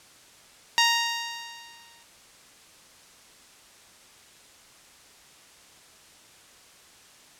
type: tone with exponential decay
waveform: 10% pulse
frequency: 932.3 Hz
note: A#5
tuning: in tune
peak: -8 dBFS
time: 0.78-2.03 s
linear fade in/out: 0 ms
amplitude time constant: 270 ms
effects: white hiss -53 dBFS RMS until 7.39 s + low-pass 9000 Hz 12 dB/octave